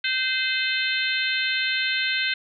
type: harmonic tone with a mistuned harmonic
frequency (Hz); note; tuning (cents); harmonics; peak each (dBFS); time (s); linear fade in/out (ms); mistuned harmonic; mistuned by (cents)
517; C5; -21; 3 / 4 / 5 / 6 / 7 / 8; -27 / -28 / -29 / -30 / -30 / -31; 0.04-2.34; 5; 6; -16
effects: none